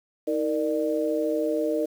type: tone cluster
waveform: sine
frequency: 316.5 / 464 / 597 Hz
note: D#4 / A#4 / D5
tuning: +30 / -8 / +28 cents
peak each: -27 dBFS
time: 0.27-1.86 s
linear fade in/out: 10 ms
effects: 8-bit